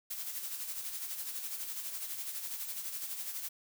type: noise with tremolo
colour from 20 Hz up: blue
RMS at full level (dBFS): -38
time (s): 0.1-3.49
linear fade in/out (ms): 10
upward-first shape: sine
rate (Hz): 12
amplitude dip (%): 50
effects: none